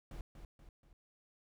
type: noise with echo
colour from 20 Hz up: brown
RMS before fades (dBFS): -45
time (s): 0.11-0.21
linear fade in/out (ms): 2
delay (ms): 240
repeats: 3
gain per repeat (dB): -6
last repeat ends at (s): 0.93
effects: none